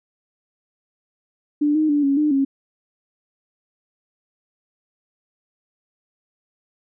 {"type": "tone with pitch steps", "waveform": "sine", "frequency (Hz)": [294.6, 309.9, 291.6, 277.4, 301.1, 273.2], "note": ["D4", "D#4", "D4", "C#4", "D4", "C#4"], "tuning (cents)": [6, -7, -12, 1, 43, -25], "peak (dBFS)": -15, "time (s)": [1.61, 2.45], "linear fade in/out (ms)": 10, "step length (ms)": 140, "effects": []}